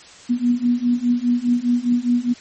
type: beating tone pair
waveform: sine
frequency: 240 / 244.9 Hz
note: B3 / B3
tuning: -49 / -14 cents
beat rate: 4.9 Hz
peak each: -19 / -18 dBFS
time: 0.29-2.34 s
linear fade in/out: 20 ms
effects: white hiss -43 dBFS RMS until 2.4 s + MP3 32 kbps